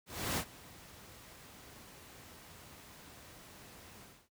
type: noise with ADSR envelope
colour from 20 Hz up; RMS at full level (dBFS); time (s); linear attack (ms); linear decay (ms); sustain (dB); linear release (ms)
pink; -33; 0.06-4.29; 310; 76; -21; 260
effects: noise-tail reverb RT60 0.1 s tail -18 dB re dry + high-pass 60 Hz 12 dB/octave